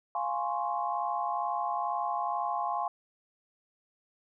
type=chord; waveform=sine; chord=Db major seventh; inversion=first; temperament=equal; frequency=698.5 / 830.6 / 1046.5 / 1108.7 Hz; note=F5 / Ab5 / C6 / Db6; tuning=0 / 0 / 0 / 0 cents; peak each=-34 / -33 / -34 / -38 dBFS; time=0.15-2.88 s; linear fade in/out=2 ms; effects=none